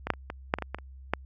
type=clicks; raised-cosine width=0.5 ms; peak=-16 / -7 / -29 / -19 / -7 / -18 / -17 / -17 / -28 / -9 dBFS; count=10; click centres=0.07 / 0.103 / 0.137 / 0.301 / 0.539 / 0.586 / 0.623 / 0.746 / 0.786 / 1.136 s; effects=added 66 Hz sine -44 dBFS peak until 1.25 s